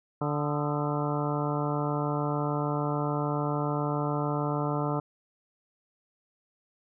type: harmonic tone with a mistuned harmonic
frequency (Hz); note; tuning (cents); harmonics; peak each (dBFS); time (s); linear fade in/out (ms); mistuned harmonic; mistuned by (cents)
146.83; D3; 0; 1 / 2 / 3 / 4 / 5 / 6 / 7 / 8 / 9; -30 / -33 / -35 / -36 / -37 / -38 / -38 / -39 / -40; 0.21-5; 5; 8; +70
effects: none